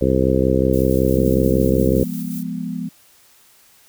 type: harmonic tone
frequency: 65.41 Hz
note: C2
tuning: in tune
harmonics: 1 / 2 / 3 / 4 / 5 / 6 / 7 / 8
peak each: -22 / -22 / -22 / -22 / -22 / -22 / -22 / -22 dBFS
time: 0.01-2.04 s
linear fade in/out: 5 ms
type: noise with tremolo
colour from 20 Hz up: violet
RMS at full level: -35 dBFS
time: 0.73-2.43 s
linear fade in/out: 5 ms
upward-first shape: square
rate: 5.7 Hz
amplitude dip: 35%
type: chord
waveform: sine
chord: F diminished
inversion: none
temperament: equal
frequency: 174.61 / 207.7 / 246.9 Hz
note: F3 / Ab3 / Cb4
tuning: 0 / 0 / 0 cents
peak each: -27 / -28 / -27 dBFS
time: 1.13-2.89 s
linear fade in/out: 10 ms
effects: white hiss -52 dBFS RMS until 3.88 s